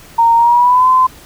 sine tone with pitch glide, 925 to 1026.4 Hz, A#5 to C6, -14 to -34 cents, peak -6 dBFS, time 0.18-1.07 s, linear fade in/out 10 ms, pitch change +180 cents, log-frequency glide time 0.36-0.89 s, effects pink hiss -39 dBFS RMS until 1.25 s

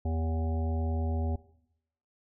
harmonic tone with a mistuned harmonic, 81 Hz, E2, 30 cents flat, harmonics 1 / 3 / 5 / 7 / 9 / 10, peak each -28 / -37 / -42 / -44 / -43 / -47 dBFS, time 0.05-1.36 s, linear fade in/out 5 ms, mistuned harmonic 5, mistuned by -30 cents, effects noise-tail reverb RT60 0.8 s tail -19 dB re dry

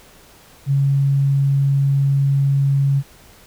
sine tone, 138.59 Hz, C#3, in tune, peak -13 dBFS, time 0.66-3.03 s, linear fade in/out 50 ms, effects pink hiss -47 dBFS RMS until 3.46 s

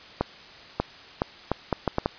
accelerating click train, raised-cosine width 1 ms, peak -8 dBFS, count 8, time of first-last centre 0.21-2.059 s, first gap 590 ms, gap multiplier 0.71, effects white hiss -46 dBFS RMS until 2.18 s + resampled to 11025 Hz

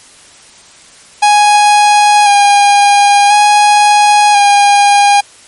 45% pulse tone with vibrato, 821 Hz, G#5, 20 cents flat, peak -4 dBFS, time 1.22-5.21 s, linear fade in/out 10 ms, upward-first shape square, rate 0.48 Hz, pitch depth 20 cents each way, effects white hiss -39 dBFS RMS until 5.47 s + MP3 48 kbps

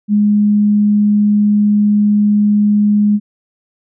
sine tone, 207.7 Hz, G#3, in tune, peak -8 dBFS, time 0.08-3.2 s, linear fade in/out 50 ms, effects none

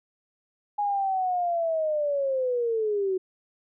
sine linear sweep, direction down, 830.6 to 367.7 Hz, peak -23 dBFS, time 0.78-3.18 s, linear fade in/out 10 ms, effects none

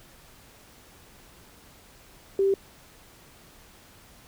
sine tone, 391.1 Hz, G4, 4 cents flat, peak -19 dBFS, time 2.39-2.54 s, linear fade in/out 2 ms, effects pink hiss -53 dBFS RMS until 4.27 s

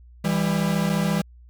45% pulse tone pair together, 164.81 / 199.07 Hz, E3 / G3, 0 / +27 cents, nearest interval minor third, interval 327 cents, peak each -23 dBFS, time 0.24-1.22 s, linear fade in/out 10 ms, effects added 60 Hz sine -45 dBFS peak until 1.49 s

